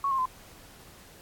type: tone with pitch steps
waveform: sine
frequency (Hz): 1108.7 / 1066.6 / 1026.1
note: C#6 / C6 / C6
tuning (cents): 0 / +33 / -34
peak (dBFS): -24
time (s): 0.04-0.256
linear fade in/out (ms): 2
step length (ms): 72
effects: pink hiss -52 dBFS RMS until 1.21 s + AAC 64 kbps